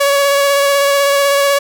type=tone with vibrato; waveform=sawtooth; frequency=562 Hz; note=C#5; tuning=24 cents sharp; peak=-6 dBFS; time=0-1.59 s; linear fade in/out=10 ms; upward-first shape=square; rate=16 Hz; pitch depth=12 cents each way; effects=none